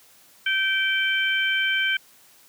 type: harmonic tone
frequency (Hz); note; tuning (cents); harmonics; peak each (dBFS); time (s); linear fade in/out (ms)
776; G5; -18; 2 / 3 / 4; -23 / -25 / -26; 0.46-1.97; 5
effects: white hiss -54 dBFS RMS until 2.48 s + high-pass 100 Hz 12 dB/octave